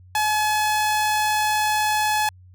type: tone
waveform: sawtooth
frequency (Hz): 852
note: G#5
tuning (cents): +44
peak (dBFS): -15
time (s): 0.15-2.29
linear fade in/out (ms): 2
effects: added 91 Hz sine -45 dBFS peak until 2.54 s